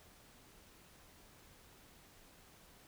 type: silence
effects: pink hiss -62 dBFS RMS until 2.87 s